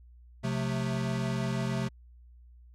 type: chord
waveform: square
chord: F major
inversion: second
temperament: equal with one note detuned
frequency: 130.81 / 179.01 / 220 Hz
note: C3 / F3 / A3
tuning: 0 / +43 / 0 cents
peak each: -32 / -36 / -35 dBFS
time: 0.43-1.89 s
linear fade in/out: 20 ms
effects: added 60 Hz sine -51 dBFS peak until 2.74 s + low-pass 8000 Hz 12 dB/octave